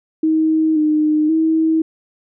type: tone with pitch steps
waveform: sine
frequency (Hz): 316.2 / 305.7 / 320.3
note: D#4 / D#4 / E4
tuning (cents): +28 / -30 / -50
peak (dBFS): -12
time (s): 0.23-1.82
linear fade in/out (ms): 5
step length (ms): 530
effects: none